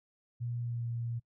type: tone with pitch glide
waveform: sine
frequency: 119.6 to 117.55 Hz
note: A#2 to A#2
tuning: +45 to +15 cents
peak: -33 dBFS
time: 0.4-1.2 s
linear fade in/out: 20 ms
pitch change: -30 cents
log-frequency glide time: 0.6-0.86 s
effects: noise-tail reverb RT60 0.1 s tail -24 dB re dry